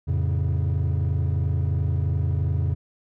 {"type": "chord", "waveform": "triangle", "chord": "F augmented", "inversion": "none", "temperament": "equal with one note detuned", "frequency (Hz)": [87.06, 110, 138.59], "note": ["F2", "A2", "C#3"], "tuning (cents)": [-5, 0, 0], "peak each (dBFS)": [-20, -25, -23], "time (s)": [0.07, 2.75], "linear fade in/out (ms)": 20, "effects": ["tanh soft clip ceiling -14 dBFS"]}